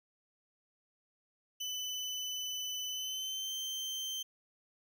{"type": "tone with pitch glide", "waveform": "30% pulse", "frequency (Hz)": [3007, 3117], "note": ["F#7", "G7"], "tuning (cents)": [27, -11], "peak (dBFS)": -34, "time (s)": [1.6, 4.23], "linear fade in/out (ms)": 10, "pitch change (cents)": 62, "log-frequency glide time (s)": [2.89, 3.52], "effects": []}